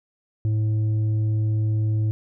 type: tone with tanh clipping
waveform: sine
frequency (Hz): 108.1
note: A2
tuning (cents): -30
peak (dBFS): -20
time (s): 0.45-2.11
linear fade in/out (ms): 0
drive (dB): 5
effects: none